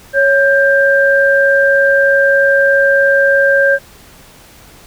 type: tone pair together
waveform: sine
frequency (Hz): 554.4 / 1585.8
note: C#5 / G6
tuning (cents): 0 / +20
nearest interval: octave + tritone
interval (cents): 1820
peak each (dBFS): -10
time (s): 0.13-3.79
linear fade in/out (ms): 50
effects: pink hiss -41 dBFS RMS until 4.86 s